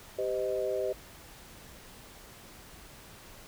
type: chord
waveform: sine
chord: C minor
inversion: second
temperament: equal with one note detuned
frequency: 392 / 511.6 / 622.3 Hz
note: G4 / C5 / Eb5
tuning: 0 / -39 / 0 cents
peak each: -33 dBFS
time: 0.18-0.93 s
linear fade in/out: 10 ms
effects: pink hiss -51 dBFS RMS until 3.47 s